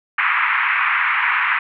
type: band-pass noise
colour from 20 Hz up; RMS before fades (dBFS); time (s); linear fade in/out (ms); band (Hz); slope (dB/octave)
white; -18; 0.18-1.59; 5; 980 to 2400; 48
effects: none